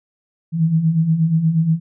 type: beating tone pair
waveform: sine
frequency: 155.56 / 163.96 Hz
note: D#3 / E3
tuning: 0 / -9 cents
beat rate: 8.4 Hz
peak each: -21 / -14 dBFS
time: 0.52-1.8 s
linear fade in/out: 50 ms
effects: none